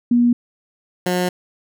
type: tone pair in turn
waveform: sine / 15% pulse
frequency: 240.4 / 180.1 Hz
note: B3 / F#3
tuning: -46 / -46 cents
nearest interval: perfect fourth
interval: 500 cents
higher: first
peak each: -11 dBFS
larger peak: neither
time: 0.11-0.33 / 1.06-1.29 s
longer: second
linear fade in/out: 5 ms
effects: none